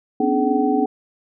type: tone cluster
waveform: sine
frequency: 248.8 / 274.1 / 296.3 / 425.2 / 759 Hz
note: B3 / C#4 / D4 / G#4 / F#5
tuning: +13 / -19 / +15 / +41 / +44 cents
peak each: -22 dBFS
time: 0.2-0.86 s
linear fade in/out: 5 ms
effects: none